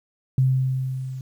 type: tone with level ramp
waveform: sine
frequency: 130.81 Hz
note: C3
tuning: in tune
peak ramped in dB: -14 to -30 dBFS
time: 0.38-1.21 s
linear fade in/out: 2 ms
effects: 9-bit